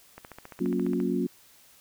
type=click train; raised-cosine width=0.5 ms; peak=-27 dBFS; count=13; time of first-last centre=0.18-1.002 s; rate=14.6 Hz
type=chord; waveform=sine; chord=Gb major seventh; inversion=none; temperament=equal with one note detuned; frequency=185 / 233.1 / 277.2 / 357.2 Hz; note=Gb3 / Bb3 / Db4 / F4; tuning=0 / 0 / 0 / +39 cents; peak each=-30 dBFS; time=0.6-1.27 s; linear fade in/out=10 ms
effects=white hiss -57 dBFS RMS until 1.8 s